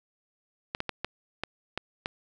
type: clicks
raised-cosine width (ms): 0.3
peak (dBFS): -14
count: 7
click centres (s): 0.749 / 0.804 / 0.893 / 1.046 / 1.436 / 1.776 / 2.059
effects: none